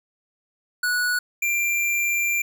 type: tone pair in turn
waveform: square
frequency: 1469 / 2373 Hz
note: F#6 / D7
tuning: -13 / +17 cents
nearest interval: minor sixth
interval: 830 cents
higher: second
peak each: -21 dBFS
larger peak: neither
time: 0.83-1.19 / 1.42-2.42 s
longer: second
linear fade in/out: 5 ms
effects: none